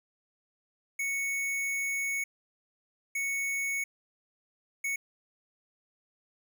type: tone bursts at uneven times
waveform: square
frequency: 2217 Hz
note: C#7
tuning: in tune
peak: -30 dBFS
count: 3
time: 0.99-2.24 / 3.15-3.84 / 4.84-4.96 s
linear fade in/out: 5 ms
effects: none